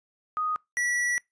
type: tone pair in turn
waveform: sine / square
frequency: 1244.5 / 1945.3 Hz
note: D#6 / B6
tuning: 0 / -27 cents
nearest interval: minor sixth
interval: 773 cents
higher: second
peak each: -25 dBFS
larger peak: neither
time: 0.37-0.56 / 0.77-1.18 s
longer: second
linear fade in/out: 0 ms
effects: noise-tail reverb RT60 0.2 s tail -25 dB re dry + resampled to 22050 Hz